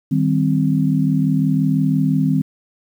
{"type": "chord", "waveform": "sine", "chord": "C minor", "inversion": "first", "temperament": "equal", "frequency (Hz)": [155.56, 196, 261.6], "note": ["Eb3", "G3", "C4"], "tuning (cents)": [0, 0, 0], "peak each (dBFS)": [-17, -20, -18], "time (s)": [0.11, 2.42], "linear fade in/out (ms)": 10, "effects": ["8-bit"]}